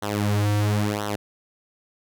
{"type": "tone with flanger", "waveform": "sawtooth", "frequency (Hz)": 103.83, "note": "G#2", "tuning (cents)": 0, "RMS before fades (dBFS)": -23, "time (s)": [0.02, 1.16], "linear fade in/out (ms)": 10, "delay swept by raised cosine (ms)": [0.41, 4.91], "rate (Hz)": 0.98, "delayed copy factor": -0.85, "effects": []}